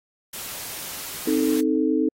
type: noise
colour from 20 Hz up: white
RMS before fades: -34 dBFS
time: 0.33-1.61 s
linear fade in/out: 5 ms
type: chord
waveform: sine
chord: A diminished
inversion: first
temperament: equal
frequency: 261.6 / 311.1 / 440 Hz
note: C4 / Eb4 / A4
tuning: 0 / 0 / 0 cents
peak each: -23 / -21 / -25 dBFS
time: 1.27-2.09 s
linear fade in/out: 5 ms
effects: AAC 48 kbps